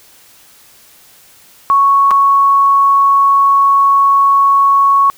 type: tone with dropouts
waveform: sine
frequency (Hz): 1108.7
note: C#6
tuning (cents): 0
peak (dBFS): -6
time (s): 1.7-5.1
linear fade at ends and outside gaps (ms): 0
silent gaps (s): 2.108-2.113
effects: white hiss -44 dBFS RMS until 5.17 s